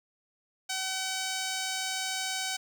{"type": "tone with notch filter", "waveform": "5% pulse", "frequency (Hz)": 759, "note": "F#5", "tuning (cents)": 44, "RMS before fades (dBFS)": -33, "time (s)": [0.69, 2.57], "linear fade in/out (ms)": 10, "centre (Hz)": 11000, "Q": 2, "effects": []}